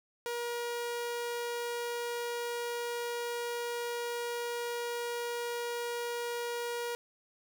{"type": "tone", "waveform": "sawtooth", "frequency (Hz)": 476.4, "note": "A#4", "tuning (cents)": 38, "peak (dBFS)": -30, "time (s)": [0.26, 6.95], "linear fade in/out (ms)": 0, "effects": ["11-bit"]}